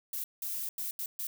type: noise bursts at uneven times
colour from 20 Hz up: violet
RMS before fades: -36 dBFS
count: 5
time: 0.13-0.24 / 0.42-0.69 / 0.78-0.91 / 0.99-1.06 / 1.19-1.27 s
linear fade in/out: 2 ms
effects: none